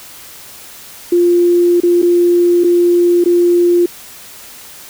sine tone with dropouts, 349.2 Hz, F4, in tune, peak -7 dBFS, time 1.12-3.86 s, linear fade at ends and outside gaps 5 ms, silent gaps 1.803-1.833 / 2.019-2.027 / 2.638-2.643 / 3.241-3.258 s, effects white hiss -35 dBFS RMS until 4.89 s

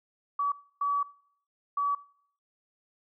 sine tone bursts at uneven times, 1142 Hz, D6, 49 cents flat, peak -25 dBFS, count 3, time 0.39-0.52 / 0.81-1.03 / 1.77-1.95 s, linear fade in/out 5 ms, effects noise-tail reverb RT60 0.6 s tail -20 dB re dry

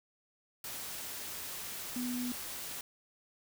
sine tone in noise, 246.9 Hz, B3, in tune, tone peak -34 dBFS, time 1.96-2.32 s, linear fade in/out 2 ms, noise white, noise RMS -42 dBFS, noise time 0.64-2.81 s, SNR +5 dB, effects none

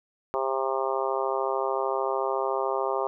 harmonic tone, 133.5 Hz, C3, 35 cents sharp, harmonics 3 / 4 / 5 / 6 / 7 / 8 / 9, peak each -30 / -31 / -32 / -33 / -33 / -34 / -35 dBFS, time 0.34-3.07 s, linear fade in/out 0 ms, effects none

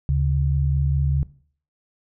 sine tone pair together, 73.69 / 138.59 Hz, D2 / C#3, +6 / 0 cents, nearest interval major seventh, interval 1094 cents, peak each -20 dBFS, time 0.09-1.23 s, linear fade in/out 0 ms, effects noise-tail reverb RT60 0.5 s tail -19 dB re dry

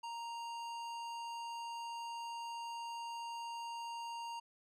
square tone with low-pass filter, 932.3 Hz, A#5, in tune, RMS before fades -44 dBFS, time 0.03-4.4 s, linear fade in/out 10 ms, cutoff 7600 Hz, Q 0.64, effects none

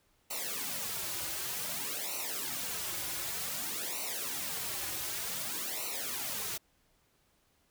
white noise with flanger, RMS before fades -37 dBFS, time 0.3-6.58 s, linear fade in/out 10 ms, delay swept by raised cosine 0.59 to 4.49 ms, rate 0.54 Hz, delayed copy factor -0.95, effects pink hiss -71 dBFS RMS until 7.7 s

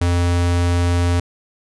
square tone, 87.31 Hz, F2, in tune, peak -15 dBFS, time 0.01-1.2 s, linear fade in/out 5 ms, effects resampled to 24000 Hz

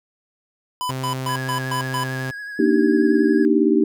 square tone bursts, 1000 Hz, B5, 21 cents sharp, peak -23 dBFS, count 6, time 0.81-2.036 s, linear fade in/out 0 ms, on 96 ms, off 130 ms
sawtooth tone, 130.81 Hz, C3, in tune, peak -21 dBFS, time 0.89-2.31 s, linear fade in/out 5 ms
triangle tone with vibrato, 1661.2 Hz, G#6, in tune, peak -28 dBFS, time 1.29-3.45 s, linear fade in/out 0 ms, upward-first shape sine, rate 11 Hz, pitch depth 31 cents each way
sine chord, Eb major seventh, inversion second, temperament just, 233.3 / 291.7 / 311.1 / 388.9 Hz, Bb3 / D4 / Eb4 / G4, +2 / -12 / 0 / -14 cents, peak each -20 / -20 / -18 / -19 dBFS, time 2.59-3.84 s, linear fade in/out 5 ms
effects none

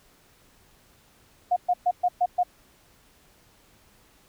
sine tone bursts, 717 Hz, F5, 45 cents sharp, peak -18 dBFS, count 6, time 1.51-2.434 s, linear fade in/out 10 ms, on 54 ms, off 120 ms, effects pink hiss -59 dBFS RMS until 4.28 s

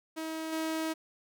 sawtooth tone with level steps, 319.4 Hz, D#4, 45 cents sharp, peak -31 / -27 dBFS, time 0.16-0.94 s, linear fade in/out 20 ms, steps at 0.52 s, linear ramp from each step 10 ms, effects none

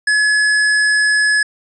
square tone, 1700 Hz, G#6, 40 cents sharp, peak -12 dBFS, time 0.07-1.43 s, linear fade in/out 5 ms, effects resampled to 22050 Hz

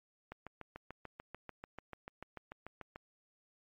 click train, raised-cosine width 0.5 ms, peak -30 dBFS, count 19, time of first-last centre 0.32-2.959 s, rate 6.82 Hz, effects MP3 48 kbps

